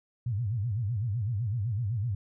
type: tone with vibrato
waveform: sine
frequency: 110 Hz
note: A2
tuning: in tune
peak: -27 dBFS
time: 0.26-2.15 s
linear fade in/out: 5 ms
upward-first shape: sine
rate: 7.9 Hz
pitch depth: 230 cents each way
effects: none

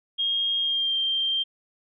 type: tone with pitch glide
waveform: sine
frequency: 3244 to 3168 Hz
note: G#7 to G7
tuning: -41 to +18 cents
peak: -22 dBFS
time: 0.18-1.44 s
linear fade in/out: 20 ms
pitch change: -41 cents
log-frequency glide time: 0.59-0.97 s
effects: none

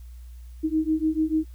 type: beating tone pair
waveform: sine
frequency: 311.1 / 317.9 Hz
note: D#4 / D#4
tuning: 0 / +37 cents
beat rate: 6.8 Hz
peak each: -24 dBFS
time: 0.63-1.45 s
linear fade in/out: 20 ms
effects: added 60 Hz sine -39 dBFS peak until 1.54 s + white hiss -62 dBFS RMS until 1.54 s

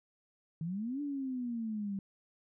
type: exponential two-way sweep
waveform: sine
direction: up then down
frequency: 155.5 to 293.7 to 193.4 Hz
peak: -34 dBFS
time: 0.61-1.99 s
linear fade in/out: 2 ms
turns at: 1.01 s
effects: none

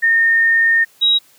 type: tone pair in turn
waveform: sine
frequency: 1829 / 3825 Hz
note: A#6 / A#7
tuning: -33 / +44 cents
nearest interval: octave + minor second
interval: 1277 cents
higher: second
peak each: -10 dBFS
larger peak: neither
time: 0.02-0.85 / 1.01-1.19 s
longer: first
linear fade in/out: 20 ms
effects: white hiss -51 dBFS RMS until 1.38 s + high-pass 100 Hz 12 dB/octave

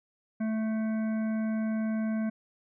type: harmonic tone with a mistuned harmonic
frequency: 219.5 Hz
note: A3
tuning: 4 cents flat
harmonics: 1 / 3 / 5 / 7 / 9 / 10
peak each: -27 / -40 / -50 / -46 / -55 / -54 dBFS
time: 0.4-2.3 s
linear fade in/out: 10 ms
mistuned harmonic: 10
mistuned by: +29 cents
effects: none

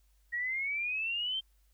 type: exponential sweep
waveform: sine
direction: up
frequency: 1884 to 3165 Hz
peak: -31 dBFS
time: 0.32-1.41 s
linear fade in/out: 20 ms
effects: added 50 Hz sine -64 dBFS peak until 1.73 s + white hiss -75 dBFS RMS until 1.73 s

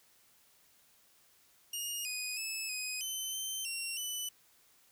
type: tone with pitch steps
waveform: 15% pulse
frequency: 2849 / 2489 / 2607 / 2507 / 3061 / 3095 / 2744 / 2989 Hz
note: F7 / D#7 / E7 / D#7 / G7 / G7 / F7 / F#7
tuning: +34 / 0 / -20 / +12 / -42 / -23 / -31 / +17 cents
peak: -29 dBFS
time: 1.73-4.29 s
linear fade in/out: 5 ms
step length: 320 ms
effects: white hiss -66 dBFS RMS until 4.91 s

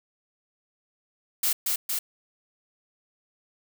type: noise with echo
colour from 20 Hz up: blue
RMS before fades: -24 dBFS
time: 1.43-1.53 s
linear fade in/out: 5 ms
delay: 230 ms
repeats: 2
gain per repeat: -2 dB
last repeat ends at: 1.99 s
effects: none

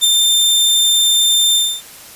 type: tone with ADSR envelope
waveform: sawtooth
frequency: 3589 Hz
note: A7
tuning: 34 cents sharp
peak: -3 dBFS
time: 0.01-1.82 s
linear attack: 35 ms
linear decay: 5 ms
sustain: -4 dB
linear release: 260 ms
effects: white hiss -37 dBFS RMS until 2.15 s + resampled to 32000 Hz

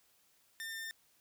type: tone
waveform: sawtooth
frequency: 1802 Hz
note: A6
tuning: 41 cents sharp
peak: -37 dBFS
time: 0.6-0.91 s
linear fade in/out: 0 ms
effects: white hiss -70 dBFS RMS until 1.2 s

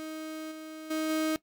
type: tone with level steps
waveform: 35% pulse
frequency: 314 Hz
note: D#4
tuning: 16 cents sharp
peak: -35 / -39 / -27 / -25 dBFS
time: 0-1.36 s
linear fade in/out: 0 ms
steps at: 0.51 / 0.9 / 1.09 s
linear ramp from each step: 10 ms
effects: noise-tail reverb RT60 0.1 s tail -18 dB re dry

